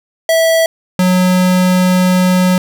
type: tone pair in turn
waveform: square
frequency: 654 / 182.94 Hz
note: E5 / F#3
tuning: -14 / -19 cents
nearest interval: octave + minor seventh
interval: 2205 cents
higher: first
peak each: -9 dBFS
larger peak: neither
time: 0.29-0.66 / 0.99-2.58 s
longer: second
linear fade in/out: 2 ms
effects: none